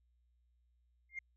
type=tone with exponential growth; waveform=sine; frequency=2116 Hz; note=C7; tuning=19 cents sharp; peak=-35 dBFS; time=1.09-1.19 s; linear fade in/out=5 ms; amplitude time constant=21 ms; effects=tanh soft clip ceiling -33 dBFS + added 60 Hz sine -70 dBFS peak until 1.36 s